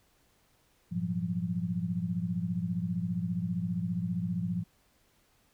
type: tone cluster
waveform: sine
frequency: 102.1 / 117 / 173.5 / 188.5 Hz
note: G#2 / A#2 / F3 / F#3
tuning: -29 / +7 / -11 / +32 cents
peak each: -39 / -39 / -31 / -37 dBFS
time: 0.91-4.64 s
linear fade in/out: 20 ms
effects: pink hiss -68 dBFS RMS until 5.53 s